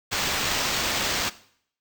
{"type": "noise with sample-and-hold", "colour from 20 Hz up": "white", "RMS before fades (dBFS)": -26, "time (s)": [0.11, 1.3], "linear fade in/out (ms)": 20, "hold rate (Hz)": 11025, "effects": ["noise-tail reverb RT60 0.6 s tail -17 dB re dry"]}